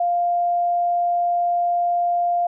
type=tone; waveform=sine; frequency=699 Hz; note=F5; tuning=1 cent sharp; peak=-17 dBFS; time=0-2.47 s; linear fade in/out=5 ms; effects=none